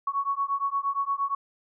sine beating tone pair, 1108.7 / 1117.3 Hz, C#6 / C#6, 0 / +13 cents, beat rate 8.6 Hz, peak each -28 dBFS, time 0.07-1.35 s, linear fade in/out 5 ms, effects none

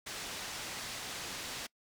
white low-pass noise, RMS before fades -42 dBFS, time 0.06-1.67 s, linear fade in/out 10 ms, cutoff 5900 Hz, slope 12 dB/octave, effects noise-tail reverb RT60 0.1 s tail -24 dB re dry

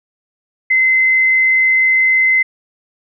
sine tone with frequency modulation, 2057 Hz, C7, 30 cents flat, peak -9 dBFS, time 0.7-2.43 s, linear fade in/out 10 ms, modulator 24.1 Hz, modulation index 0.27, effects none

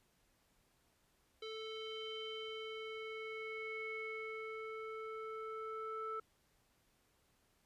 square tone with low-pass filter sweep, 440 Hz, A4, in tune, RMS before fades -45 dBFS, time 1.42-6.2 s, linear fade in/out 5 ms, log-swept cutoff 3600 to 1400 Hz, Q 6.4, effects pink hiss -75 dBFS RMS until 7.65 s + resampled to 32000 Hz

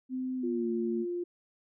sine tone with pitch glide, 257.4 to 228 Hz, C4 to A#3, -28 to -38 cents, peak -31 dBFS, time 0.09-1.06 s, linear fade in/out 50 ms, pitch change -210 cents, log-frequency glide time 0.37-0.7 s
sine tone, 350.8 Hz, F4, 8 cents sharp, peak -31 dBFS, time 0.43-1.24 s, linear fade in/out 10 ms
effects none

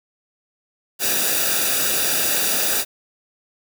white noise with comb filter, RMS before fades -20 dBFS, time 0.99-2.85 s, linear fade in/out 50 ms, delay 0.94 ms, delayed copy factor -0.7, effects none

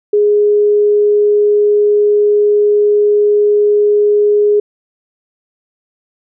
sine tone, 415.3 Hz, G#4, in tune, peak -7 dBFS, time 0.13-4.6 s, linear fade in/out 5 ms, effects none

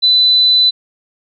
sine tone, 4000 Hz, B7, 21 cents sharp, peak -7 dBFS, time 0.02-0.71 s, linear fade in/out 20 ms, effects none

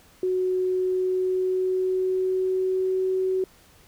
sine tone with pitch glide, 369.5 to 375.5 Hz, F#4 to F#4, -2 to +26 cents, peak -21 dBFS, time 0.23-3.44 s, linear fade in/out 2 ms, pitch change +28 cents, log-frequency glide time 0.67-3.07 s, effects pink hiss -55 dBFS RMS until 3.87 s

